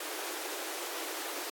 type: high-pass noise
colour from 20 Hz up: pink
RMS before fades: -39 dBFS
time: 0-1.5 s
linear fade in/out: 5 ms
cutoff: 300 Hz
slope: 96 dB/octave
effects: AAC 64 kbps